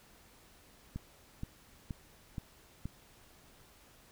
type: click train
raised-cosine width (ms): 5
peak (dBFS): -26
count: 5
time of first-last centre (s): 0.96-2.856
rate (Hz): 2.11
effects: pink hiss -61 dBFS RMS until 4.11 s